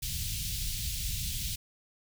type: band-stop noise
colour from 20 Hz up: pink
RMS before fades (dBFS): -34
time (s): 0.02-1.56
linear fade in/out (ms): 10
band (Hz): 140 to 3000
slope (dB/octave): 24
effects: none